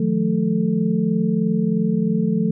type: tone cluster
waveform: sine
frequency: 155.6 / 178.8 / 218.3 / 440 Hz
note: D#3 / F3 / A3 / A4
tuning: 0 / +41 / -13 / 0 cents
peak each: -26 / -20 / -20 / -27 dBFS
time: 0-2.51 s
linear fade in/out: 5 ms
effects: none